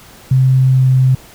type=tone with pitch glide; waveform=sine; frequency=130.81 to 130.06 Hz; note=C3 to C3; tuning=0 to -10 cents; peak=-7 dBFS; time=0.31-1.15 s; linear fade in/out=5 ms; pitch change=-10 cents; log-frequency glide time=0.69-0.88 s; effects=pink hiss -40 dBFS RMS until 1.34 s